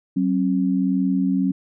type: tone pair together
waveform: sine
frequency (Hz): 188.4 / 270.1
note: F#3 / C#4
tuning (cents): +32 / -45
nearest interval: tritone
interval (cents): 623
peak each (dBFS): -20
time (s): 0.16-1.52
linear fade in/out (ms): 10
effects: none